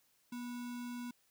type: tone with sample-and-hold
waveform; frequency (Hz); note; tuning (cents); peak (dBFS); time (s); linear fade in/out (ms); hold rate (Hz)
sine; 242; B3; -35; -40; 0.32-1.11; 5; 1225
effects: white hiss -73 dBFS RMS until 1.3 s